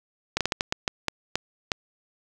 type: slowing click train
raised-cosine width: 0.2 ms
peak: -6 dBFS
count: 10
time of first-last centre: 0.37-1.718 s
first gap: 37 ms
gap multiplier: 1.33
effects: none